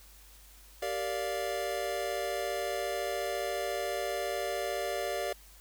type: chord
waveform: square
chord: G minor seventh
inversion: none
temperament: equal with one note detuned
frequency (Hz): 392 / 466.2 / 583.9 / 698.5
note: G4 / Bb4 / D5 / F5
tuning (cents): 0 / 0 / -10 / 0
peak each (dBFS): -39 / -40 / -36 / -38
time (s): 0.82-5.33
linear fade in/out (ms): 5
effects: added 50 Hz sine -55 dBFS peak until 5.6 s + white hiss -57 dBFS RMS until 5.6 s